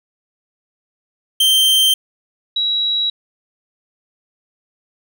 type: tone pair in turn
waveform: 45% pulse / sine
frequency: 3136 / 3880 Hz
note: G7 / B7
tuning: 0 / -31 cents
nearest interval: major third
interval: 369 cents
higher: second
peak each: -10 / -15 dBFS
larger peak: first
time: 1.4-1.94 / 2.56-3.1 s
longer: neither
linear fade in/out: 5 ms
effects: none